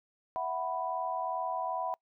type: chord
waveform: sine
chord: E suspended second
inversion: none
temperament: just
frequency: 659.3 / 741.7 / 988.9 Hz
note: E5 / F#5 / B5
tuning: 0 / +4 / +2 cents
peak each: -37 / -35 / -35 dBFS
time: 0.36-1.94 s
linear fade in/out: 0 ms
effects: noise-tail reverb RT60 0.1 s tail -26 dB re dry